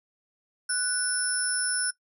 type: tone cluster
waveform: sine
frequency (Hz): 1484 / 5360 / 9980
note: F#6 / E8 / D#9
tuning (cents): +5 / +28 / +4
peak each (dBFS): -29 / -30 / -27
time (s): 0.69-1.91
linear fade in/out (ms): 10
effects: noise-tail reverb RT60 0.1 s tail -19 dB re dry